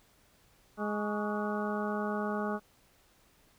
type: harmonic tone with a mistuned harmonic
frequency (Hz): 208.9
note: G#3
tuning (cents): +10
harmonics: 1 / 2 / 3 / 4 / 5 / 6 / 7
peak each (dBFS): -34 / -37 / -39 / -40 / -41 / -42 / -42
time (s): 0.77-2.6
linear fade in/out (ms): 50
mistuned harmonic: 5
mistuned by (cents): +120
effects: pink hiss -65 dBFS RMS until 3.58 s